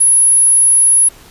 sine tone, 10520 Hz, E9, 5 cents flat, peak -6 dBFS, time 0-1.09 s, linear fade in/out 10 ms, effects pink hiss -41 dBFS RMS until 1.3 s + resampled to 32000 Hz

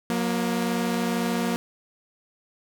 sawtooth tone pair together, 182.11 / 235.5 Hz, F#3 / A#3, -27 / +18 cents, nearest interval major third, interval 445 cents, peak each -24 / -21 dBFS, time 0.1-1.56 s, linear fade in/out 0 ms, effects 9-bit

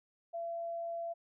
sine tone, 676 Hz, E5, 43 cents sharp, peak -36 dBFS, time 0.33-1.14 s, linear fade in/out 20 ms, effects none

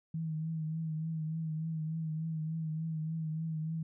sine tone with vibrato, 159.2 Hz, D#3, 40 cents sharp, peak -33 dBFS, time 0.14-3.83 s, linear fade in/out 5 ms, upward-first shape triangle, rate 3.4 Hz, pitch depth 48 cents each way, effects none

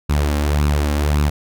sawtooth tone with flanger, 73.5 Hz, D2, 2 cents sharp, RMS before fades -17 dBFS, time 0.09-1.3 s, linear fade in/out 10 ms, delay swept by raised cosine 0.75 to 3.75 ms, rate 1.8 Hz, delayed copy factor +0.55, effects none

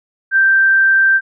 sine tone, 1568 Hz, G6, in tune, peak -8 dBFS, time 0.31-1.21 s, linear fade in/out 50 ms, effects none

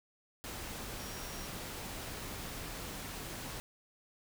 sine tone in noise, 5620 Hz, F8, 10 cents sharp, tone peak -52 dBFS, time 0.99-1.47 s, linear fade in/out 0 ms, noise pink, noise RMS -43 dBFS, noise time 0.44-3.6 s, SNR -12 dB, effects none

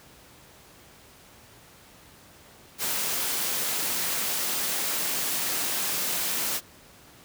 white high-pass noise, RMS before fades -28 dBFS, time 2.78-6.61 s, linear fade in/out 50 ms, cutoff 140 Hz, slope 24 dB/octave, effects pink hiss -52 dBFS RMS until 7.24 s + high-pass 60 Hz 12 dB/octave

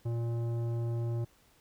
triangle tone with tanh clipping, 117 Hz, A#2, 7 cents sharp, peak -32 dBFS, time 0.05-1.25 s, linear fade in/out 10 ms, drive 17 dB, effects pink hiss -65 dBFS RMS until 1.6 s

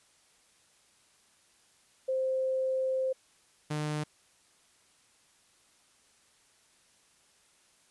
sine / sawtooth tone pair in turn, 523.3 / 150.97 Hz, C5 / D3, 0 / +48 cents, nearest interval octave + minor seventh, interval 2152 cents, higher first, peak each -27 dBFS, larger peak neither, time 2.08-3.13 / 3.7-4.04 s, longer first, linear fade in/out 10 ms, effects white hiss -65 dBFS RMS until 7.9 s + resampled to 24000 Hz

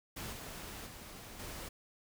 pink noise with level steps, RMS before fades -43 / -46 / -50 / -45 dBFS, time 0.16-1.69 s, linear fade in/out 10 ms, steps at 0.32 / 0.86 / 1.39 s, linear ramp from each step 10 ms, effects none

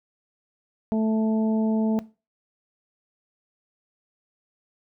harmonic tone, 219.5 Hz, A3, 4 cents flat, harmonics 1 / 2 / 3 / 4, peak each -21 / -30 / -31 / -38 dBFS, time 0.92-1.99 s, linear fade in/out 0 ms, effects noise-tail reverb RT60 0.3 s tail -18 dB re dry

